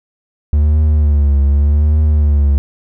triangle tone with vibrato, 73.2 Hz, D2, 5 cents flat, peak -6 dBFS, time 0.53-2.58 s, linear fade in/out 0 ms, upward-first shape triangle, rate 0.85 Hz, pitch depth 90 cents each way, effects none

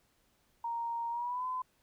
sine tone with pitch glide, 932.3 to 1016.7 Hz, A#5 to B5, 0 to +50 cents, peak -33 dBFS, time 0.64-1.62 s, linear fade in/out 5 ms, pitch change +150 cents, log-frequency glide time 1.1-1.46 s, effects pink hiss -72 dBFS RMS until 1.82 s

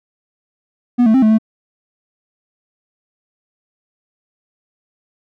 triangle tone with pitch steps, 243.8 / 220 / 264.1 / 217.1 / 220 Hz, B3 / A3 / C4 / A3 / A3, -22 / 0 / +16 / -23 / 0 cents, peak -6 dBFS, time 0.98-1.385 s, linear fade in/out 20 ms, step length 81 ms, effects none

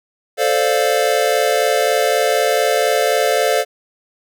square chord, D minor seventh, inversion second, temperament equal, 440 / 523.3 / 587.3 / 698.5 Hz, A4 / C5 / D5 / F5, 0 / 0 / 0 / 0 cents, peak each -20 dBFS, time 0.37-3.65 s, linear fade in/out 50 ms, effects none

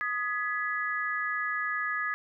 sine chord, G# minor, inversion second, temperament equal with one note detuned, 1244.5 / 1687.3 / 1975.5 Hz, D#6 / G#6 / B6, 0 / +27 / 0 cents, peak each -33 / -31 / -35 dBFS, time 0.01-2.14 s, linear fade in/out 0 ms, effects none

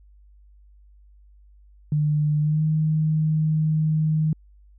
sine tone with pitch glide, 150 to 155.74 Hz, D3 to D#3, +37 to +2 cents, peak -18 dBFS, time 1.92-4.33 s, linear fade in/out 2 ms, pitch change +65 cents, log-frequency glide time 2.41-2.63 s, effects added 50 Hz sine -49 dBFS peak until 4.78 s

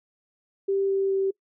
sine tone with pitch steps, 392 / 389.7 / 387.5 Hz, G4 / G4 / G4, 0 / -10 / -20 cents, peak -21 dBFS, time 0.68-1.31 s, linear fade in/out 10 ms, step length 210 ms, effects noise-tail reverb RT60 0.1 s tail -23 dB re dry

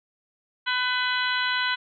harmonic tone with a mistuned harmonic, 501 Hz, B4, 25 cents sharp, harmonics 2 / 3 / 4 / 5 / 6 / 7 / 8, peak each -30 / -26 / -31 / -36 / -32 / -33 / -33 dBFS, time 0.66-1.76 s, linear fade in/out 20 ms, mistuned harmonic 7, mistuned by -75 cents, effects none

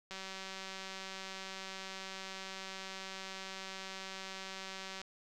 click train, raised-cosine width 0.2 ms, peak -27 dBFS, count 938, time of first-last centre 0.11-5.016 s, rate 191 Hz, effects none

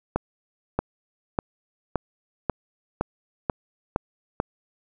accelerating click train, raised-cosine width 1 ms, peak -8 dBFS, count 9, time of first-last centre 0.16-4.401 s, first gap 630 ms, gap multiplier 0.95, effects none

